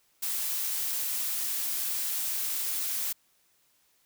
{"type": "noise", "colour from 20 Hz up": "blue", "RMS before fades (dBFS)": -31, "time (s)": [0.22, 3.13], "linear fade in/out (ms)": 10, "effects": ["white hiss -68 dBFS RMS until 4.05 s"]}